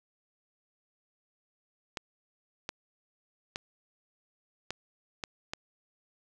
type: clicks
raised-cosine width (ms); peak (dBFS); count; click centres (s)
0.2; -17; 6; 1.972 / 2.691 / 3.559 / 4.706 / 5.238 / 5.535
effects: none